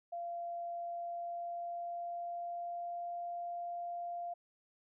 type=tone with pitch glide; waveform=sine; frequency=689 to 695.4 Hz; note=F5 to F5; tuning=-24 to -8 cents; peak=-38 dBFS; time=0.12-4.34 s; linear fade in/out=10 ms; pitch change=+16 cents; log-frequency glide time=0.66-3.16 s; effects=none